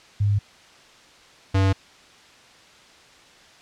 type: tone pair in turn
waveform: sine / square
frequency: 102.1 / 96.37 Hz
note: G#2 / G2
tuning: -29 / -29 cents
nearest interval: minor second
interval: 100 cents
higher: first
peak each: -17 dBFS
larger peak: neither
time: 0.2-0.39 / 1.54-1.73 s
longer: neither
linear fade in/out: 10 ms
effects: white hiss -50 dBFS RMS until 3.61 s + low-pass 5000 Hz 12 dB/octave